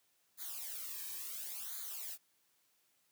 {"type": "noise with flanger", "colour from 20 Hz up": "blue", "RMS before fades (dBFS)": -44, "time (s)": [0.37, 2.18], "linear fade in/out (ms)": 50, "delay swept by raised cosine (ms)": [0.36, 1.46], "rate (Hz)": 0.71, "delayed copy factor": -0.9, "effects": ["white hiss -75 dBFS RMS until 3.11 s", "high-pass 100 Hz 12 dB/octave"]}